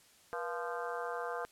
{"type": "harmonic tone with a mistuned harmonic", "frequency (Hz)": 173.2, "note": "F3", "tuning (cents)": -14, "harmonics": [3, 4, 5, 6, 7, 8, 9], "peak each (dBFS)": [-40, -42, -46, -45, -44, -48, -45], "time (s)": [0.33, 1.45], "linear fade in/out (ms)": 0, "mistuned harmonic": 3, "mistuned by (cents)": -120, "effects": ["white hiss -63 dBFS RMS until 1.51 s", "low-pass 11000 Hz 12 dB/octave"]}